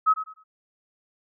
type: tone with echo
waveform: sine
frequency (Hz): 1279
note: D#6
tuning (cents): +47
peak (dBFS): -15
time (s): 0.06-0.14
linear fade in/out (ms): 20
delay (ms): 100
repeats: 3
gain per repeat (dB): -12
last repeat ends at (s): 0.44
effects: none